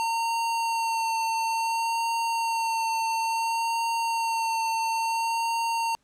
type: tone with vibrato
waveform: square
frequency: 911 Hz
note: A#5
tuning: 40 cents flat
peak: -25 dBFS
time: 0-5.95 s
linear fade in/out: 0 ms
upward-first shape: sine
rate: 0.58 Hz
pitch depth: 16 cents each way
effects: pink hiss -69 dBFS RMS until 6.03 s + low-pass 10000 Hz 12 dB/octave